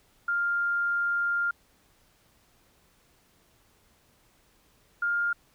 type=tone pair in turn; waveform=sine; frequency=1400 / 1407.6 Hz; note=F6 / F6; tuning=+4 / +13 cents; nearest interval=unison; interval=9 cents; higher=second; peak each=-24 dBFS; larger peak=neither; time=0.28-1.51 / 5.02-5.33 s; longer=first; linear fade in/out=5 ms; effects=pink hiss -64 dBFS RMS until 5.54 s